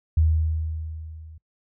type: tone with level ramp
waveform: sine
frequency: 79.3 Hz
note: D#2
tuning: 33 cents sharp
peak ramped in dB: -14 to -41 dBFS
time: 0.17-1.38 s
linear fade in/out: 5 ms
effects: noise-tail reverb RT60 0.1 s tail -24 dB re dry